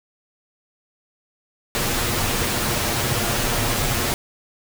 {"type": "noise with comb filter", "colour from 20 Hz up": "pink", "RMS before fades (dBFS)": -22, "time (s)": [1.75, 4.14], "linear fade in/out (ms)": 0, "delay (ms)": 8.5, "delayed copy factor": 0.55, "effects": []}